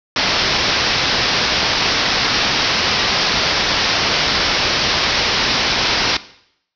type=low-pass noise; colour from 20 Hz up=white; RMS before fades=-17 dBFS; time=0.16-6.17 s; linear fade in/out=2 ms; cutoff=5600 Hz; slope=96 dB/octave; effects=noise-tail reverb RT60 0.7 s tail -17 dB re dry